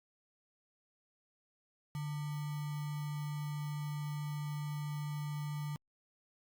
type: tone with sample-and-hold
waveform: sine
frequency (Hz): 147.7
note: D3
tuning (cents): +10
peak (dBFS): -36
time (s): 1.95-5.76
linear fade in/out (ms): 0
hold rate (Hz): 1050
effects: Opus 48 kbps